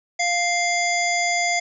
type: harmonic tone with a mistuned harmonic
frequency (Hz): 698.5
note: F5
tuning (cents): 0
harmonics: 1 / 3 / 5 / 7 / 9 / 10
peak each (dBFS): -23 / -22 / -34 / -30 / -33 / -29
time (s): 0.19-1.6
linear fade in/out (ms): 10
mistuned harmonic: 5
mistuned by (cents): -42
effects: none